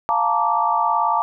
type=chord; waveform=sine; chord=Bb major seventh; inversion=second; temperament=just; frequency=699.2 / 874.1 / 932.3 / 1165.4 Hz; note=F5 / A5 / Bb5 / D6; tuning=+2 / -12 / 0 / -14 cents; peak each=-24 / -21 / -21 / -21 dBFS; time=0.09-1.22 s; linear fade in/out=0 ms; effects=none